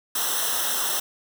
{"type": "noise with comb filter", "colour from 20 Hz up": "white", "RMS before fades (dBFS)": -25, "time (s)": [0.15, 1], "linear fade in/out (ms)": 5, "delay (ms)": 0.43, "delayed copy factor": -0.9, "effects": []}